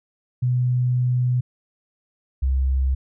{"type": "tone pair in turn", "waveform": "sine", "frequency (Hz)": [124.7, 66.06], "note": ["B2", "C2"], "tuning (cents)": [17, 17], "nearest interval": "major seventh", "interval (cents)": 1100, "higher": "first", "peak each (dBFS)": -17, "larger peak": "neither", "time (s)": [[0.42, 1.41], [2.42, 2.95]], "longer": "first", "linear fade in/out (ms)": 10, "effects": []}